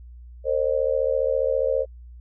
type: tone with amplitude modulation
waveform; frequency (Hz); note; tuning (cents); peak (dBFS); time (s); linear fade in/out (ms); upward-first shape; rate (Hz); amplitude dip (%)
sine; 531; C5; +25; -15; 0.44-1.86; 50; sine; 74.8; 100
effects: added 60 Hz sine -40 dBFS peak until 2.2 s